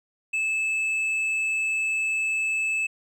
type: tone with hard clipping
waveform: sine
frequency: 2615 Hz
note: E7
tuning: 15 cents flat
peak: -24 dBFS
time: 0.33-2.87 s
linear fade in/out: 10 ms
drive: 4 dB
effects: none